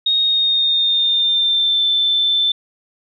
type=tone with pitch glide; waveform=sine; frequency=3729 to 3538 Hz; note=A#7 to A7; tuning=0 to +9 cents; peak=-13 dBFS; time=0.06-2.52 s; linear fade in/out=5 ms; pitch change=-91 cents; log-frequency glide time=0.23-1.85 s; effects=none